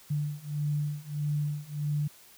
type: beating tone pair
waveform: sine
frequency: 146.83 / 148.43 Hz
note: D3 / D3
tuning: 0 / +19 cents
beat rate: 1.6 Hz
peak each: -32 / -31 dBFS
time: 0.1-2.08 s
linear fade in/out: 10 ms
effects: white hiss -55 dBFS RMS until 2.37 s